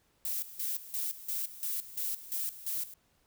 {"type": "noise with tremolo", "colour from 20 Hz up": "violet", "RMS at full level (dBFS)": -34, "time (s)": [0.25, 2.94], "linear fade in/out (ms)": 2, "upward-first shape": "square", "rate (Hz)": 2.9, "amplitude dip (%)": 80, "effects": ["pink hiss -71 dBFS RMS until 3.26 s"]}